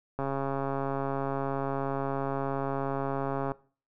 click train, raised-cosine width 1 ms, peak -18 dBFS, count 457, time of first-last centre 0.19-3.518 s, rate 137 Hz, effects noise-tail reverb RT60 0.4 s tail -20 dB re dry

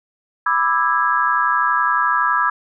sine chord, E dominant seventh, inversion second, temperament just, 988.9 / 1186.7 / 1318.5 / 1648.1 Hz, B5 / D6 / E6 / G#6, +2 / +18 / 0 / -14 cents, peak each -20 dBFS, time 0.46-2.5 s, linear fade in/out 5 ms, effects none

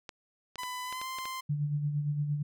clicks, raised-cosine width 0.2 ms, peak -23 dBFS, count 7, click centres 0.092 / 0.557 / 0.634 / 0.926 / 1.015 / 1.186 / 1.255 s
sawtooth tone with pitch glide, 1000 to 1042.5 Hz, B5 to C6, +21 to -7 cents, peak -32 dBFS, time 0.58-1.41 s, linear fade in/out 10 ms, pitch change +72 cents, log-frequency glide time 0.85-1.07 s
sine tone with tremolo, 146.83 Hz, D3, in tune, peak -26 dBFS, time 1.49-2.43 s, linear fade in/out 10 ms, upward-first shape sine, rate 8.7 Hz, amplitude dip 50%
effects none

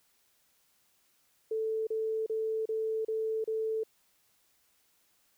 sine tone bursts, 441 Hz, A4, 4 cents sharp, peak -29 dBFS, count 6, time 1.51-3.835 s, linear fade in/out 5 ms, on 360 ms, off 33 ms, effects white hiss -70 dBFS RMS until 5.37 s

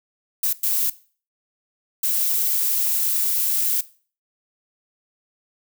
violet noise bursts at uneven times, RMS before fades -21 dBFS, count 3, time 0.43-0.53 / 0.63-0.9 / 2.03-3.81 s, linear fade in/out 5 ms, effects noise-tail reverb RT60 0.4 s tail -18 dB re dry

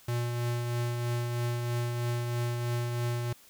square tone with tremolo, 119.9 Hz, A#2, 49 cents sharp, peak -28 dBFS, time 0.08-3.33 s, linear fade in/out 5 ms, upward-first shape triangle, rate 3.1 Hz, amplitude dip 35%, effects white hiss -57 dBFS RMS until 3.49 s

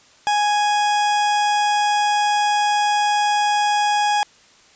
40% pulse tone, 830.6 Hz, G#5, in tune, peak -15 dBFS, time 0.27-4.23 s, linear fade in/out 0 ms, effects white hiss -51 dBFS RMS until 4.75 s + resampled to 16000 Hz

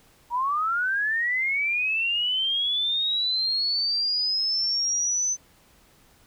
sine linear sweep, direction up, 932.3 to 6140 Hz, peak -22 dBFS, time 0.3-5.37 s, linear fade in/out 50 ms, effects pink hiss -58 dBFS RMS until 6.26 s

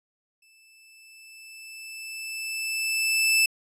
sawtooth tone with exponential growth, 2637 Hz, E7, in tune, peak -14 dBFS, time 0.42-3.46 s, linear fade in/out 5 ms, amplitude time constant 660 ms, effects resampled to 32000 Hz

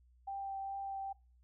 sine tone with vibrato, 784 Hz, G5, in tune, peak -38 dBFS, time 0.27-1.13 s, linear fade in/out 10 ms, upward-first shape triangle, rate 2.4 Hz, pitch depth 12 cents each way, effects noise-tail reverb RT60 0.3 s tail -22 dB re dry + added 61 Hz sine -63 dBFS peak until 1.43 s

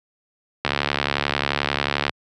click train, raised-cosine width 0.3 ms, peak -3 dBFS, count 104, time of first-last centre 0.65-2.095 s, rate 71.3 Hz, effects high-pass 80 Hz 12 dB/octave

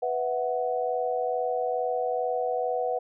sine chord, B suspended fourth, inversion none, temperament just, 493.9 / 658.5 / 740.8 Hz, B4 / E5 / F#5, 0 / -2 / +2 cents, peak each -28 / -32 / -29 dBFS, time 0.02-2.99 s, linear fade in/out 10 ms, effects none

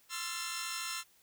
10% pulse chord, F major seventh, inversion second, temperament equal with one note detuned, 1046.5 / 1318.5 / 1372.1 / 1760 Hz, C6 / E6 / F6 / A6, 0 / 0 / -31 / 0 cents, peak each -34 dBFS, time 0.09-1.04 s, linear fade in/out 50 ms, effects white hiss -66 dBFS RMS until 1.22 s

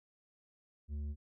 sine tone with tanh clipping, 73.42 Hz, D2, in tune, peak -38 dBFS, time 0.88-1.16 s, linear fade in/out 50 ms, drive 7 dB, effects none

